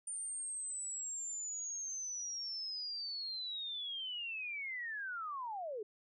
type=linear sweep; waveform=sine; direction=down; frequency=9060 to 396.4 Hz; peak=-39 dBFS; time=0.07-5.83 s; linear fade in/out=5 ms; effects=none

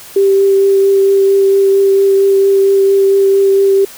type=tone with vibrato; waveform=sine; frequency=392 Hz; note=G4; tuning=in tune; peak=-6 dBFS; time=0.16-3.85 s; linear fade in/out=5 ms; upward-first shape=triangle; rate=4.4 Hz; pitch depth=12 cents each way; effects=white hiss -34 dBFS RMS until 3.97 s

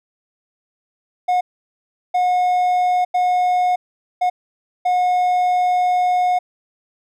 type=tone bursts at uneven times; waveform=triangle; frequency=724 Hz; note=F#5; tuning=38 cents flat; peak=-12 dBFS; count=5; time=1.28-1.41 / 2.14-3.05 / 3.14-3.76 / 4.21-4.3 / 4.85-6.39 s; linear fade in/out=10 ms; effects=none

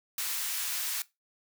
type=high-pass noise; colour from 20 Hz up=white; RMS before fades=-33 dBFS; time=0.18-1.02 s; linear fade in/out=2 ms; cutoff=1300 Hz; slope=12 dB/octave; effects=noise-tail reverb RT60 0.2 s tail -19 dB re dry

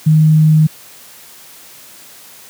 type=tone; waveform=sine; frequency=155.56 Hz; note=D#3; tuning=in tune; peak=-5 dBFS; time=0.06-0.67 s; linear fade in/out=10 ms; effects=white hiss -39 dBFS RMS until 2.49 s + high-pass 100 Hz 12 dB/octave

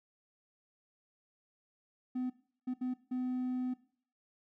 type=tone bursts at uneven times; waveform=triangle; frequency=252.9 Hz; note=B3; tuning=41 cents sharp; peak=-30 dBFS; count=4; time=2.15-2.3 / 2.67-2.74 / 2.81-2.94 / 3.11-3.74 s; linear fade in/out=10 ms; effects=noise-tail reverb RT60 0.5 s tail -19 dB re dry + tanh soft clip ceiling -26 dBFS

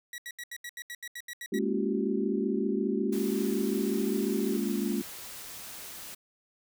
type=tone bursts; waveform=sawtooth; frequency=1926 Hz; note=B6; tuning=44 cents flat; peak=-34 dBFS; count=12; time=0.13-1.589 s; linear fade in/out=2 ms; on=51 ms; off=77 ms
type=chord; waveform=sine; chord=Bb minor seventh; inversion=third; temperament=equal with one note detuned; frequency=207.7 / 233.1 / 281.9 / 349.2 Hz; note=Ab3 / Bb3 / Db4 / F4; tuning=0 / 0 / +29 / 0 cents; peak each=-31 / -33 / -34 / -34 dBFS; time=1.52-5.02 s; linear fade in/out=10 ms
type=tone; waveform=sine; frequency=384.1 Hz; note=G4; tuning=35 cents flat; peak=-32 dBFS; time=1.52-4.57 s; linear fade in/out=5 ms
type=noise; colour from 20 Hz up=white; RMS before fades=-43 dBFS; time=3.12-6.15 s; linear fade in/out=10 ms
effects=none

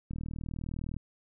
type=click train; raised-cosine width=5 ms; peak=-25 dBFS; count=35; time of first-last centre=0.11-0.966 s; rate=39.7 Hz; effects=none

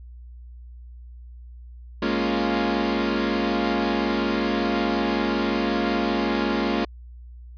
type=chord; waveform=sawtooth; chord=Bb minor seventh; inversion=third; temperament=equal; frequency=207.7 / 233.1 / 277.2 / 349.2 Hz; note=Ab3 / Bb3 / Db4 / F4; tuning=0 / 0 / 0 / 0 cents; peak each=-23 dBFS; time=2.02-6.85 s; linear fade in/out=5 ms; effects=added 60 Hz sine -39 dBFS peak until 7.57 s + resampled to 11025 Hz

